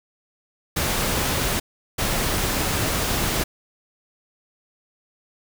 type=noise bursts at uneven times; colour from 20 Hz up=pink; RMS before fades=-23 dBFS; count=2; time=0.76-1.6 / 1.98-3.44 s; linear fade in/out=10 ms; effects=none